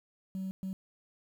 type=tone bursts at uneven times; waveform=sine; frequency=190 Hz; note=F#3; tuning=46 cents sharp; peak=-32 dBFS; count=2; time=0.35-0.51 / 0.63-0.73 s; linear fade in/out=0 ms; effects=tanh soft clip ceiling -32 dBFS + 10-bit